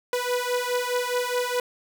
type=beating tone pair; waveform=sawtooth; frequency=490.7 / 495.5 Hz; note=B4 / B4; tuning=-11 / +6 cents; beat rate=4.8 Hz; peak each=-23 dBFS; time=0.13-1.6 s; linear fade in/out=2 ms; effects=none